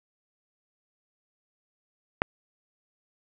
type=click; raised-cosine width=0.5 ms; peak=-6 dBFS; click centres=2.219 s; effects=none